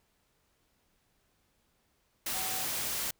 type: tone in noise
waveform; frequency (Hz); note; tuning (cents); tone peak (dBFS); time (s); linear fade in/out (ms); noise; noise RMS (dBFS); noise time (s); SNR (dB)
sine; 755; F#5; +35; -42; 2.34-2.65; 5; white; -34; 2.26-3.11; -11
effects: pink hiss -73 dBFS RMS until 3.19 s